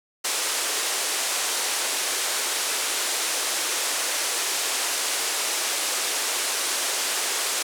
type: band-pass noise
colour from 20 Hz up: white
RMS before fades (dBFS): -26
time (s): 0.24-7.63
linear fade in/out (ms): 10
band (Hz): 340 to 10000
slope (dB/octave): 24
effects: none